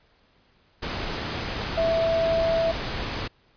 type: tone in noise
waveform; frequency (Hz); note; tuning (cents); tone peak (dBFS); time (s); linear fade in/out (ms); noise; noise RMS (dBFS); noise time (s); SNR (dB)
sine; 659.3; E5; 0; -20; 1.77-2.72; 10; pink; -30; 0.82-3.28; +7
effects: pink hiss -62 dBFS RMS until 3.56 s + resampled to 11025 Hz